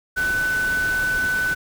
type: tone in noise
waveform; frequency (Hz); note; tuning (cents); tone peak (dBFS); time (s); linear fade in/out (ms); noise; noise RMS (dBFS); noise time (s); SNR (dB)
sine; 1500; F#6; +23; -19; 0.16-1.55; 20; pink; -32; 0.16-1.55; +10
effects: none